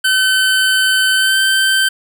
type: tone with pitch glide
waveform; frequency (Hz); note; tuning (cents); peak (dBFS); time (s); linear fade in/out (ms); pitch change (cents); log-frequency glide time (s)
25% pulse; 1528 to 1551.1; G6 to G6; -45 to -19; -7; 0.04-1.89; 10; +26; 1.14-1.38
effects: none